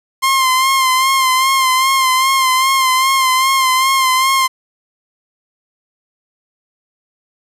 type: tone with vibrato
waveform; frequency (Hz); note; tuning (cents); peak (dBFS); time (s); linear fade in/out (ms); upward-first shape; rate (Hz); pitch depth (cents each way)
sawtooth; 1052; C6; +9; -7; 0.22-4.48; 20; sine; 2.5; 42
effects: resampled to 32000 Hz + 7-bit